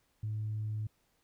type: tone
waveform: sine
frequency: 107.5 Hz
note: A2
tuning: 40 cents flat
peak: -32 dBFS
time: 0.23-0.87 s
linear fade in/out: 5 ms
effects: tanh soft clip ceiling -29 dBFS + pink hiss -74 dBFS RMS until 1.23 s